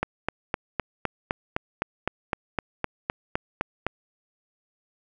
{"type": "click train", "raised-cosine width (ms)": 0.5, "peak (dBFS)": -9, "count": 16, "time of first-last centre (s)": [0.03, 3.866], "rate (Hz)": 3.91, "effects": []}